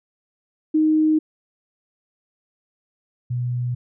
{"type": "tone pair in turn", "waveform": "sine", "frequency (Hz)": [311.1, 122.93], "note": ["D#4", "B2"], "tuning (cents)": [0, -8], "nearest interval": "octave + major third", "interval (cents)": 1608, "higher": "first", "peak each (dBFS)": [-14, -21], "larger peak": "first", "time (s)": [[0.74, 1.19], [3.3, 3.75]], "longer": "neither", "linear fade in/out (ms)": 10, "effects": []}